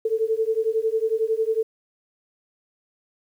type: beating tone pair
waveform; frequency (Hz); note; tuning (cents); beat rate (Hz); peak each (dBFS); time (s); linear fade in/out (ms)
sine; 438.9 / 449.9; A4 / A4; -4 / +39; 11; -23 / -23; 0.05-1.63; 5
effects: 9-bit